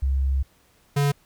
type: tone pair in turn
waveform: sine / square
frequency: 67.3 / 142.6 Hz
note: C2 / C#3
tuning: +49 / +49 cents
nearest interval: octave + minor second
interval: 1300 cents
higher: second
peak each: -19 dBFS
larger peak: neither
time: 0.02-0.43 / 0.96-1.12 s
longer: first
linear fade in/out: 10 ms
effects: pink hiss -60 dBFS RMS until 1.25 s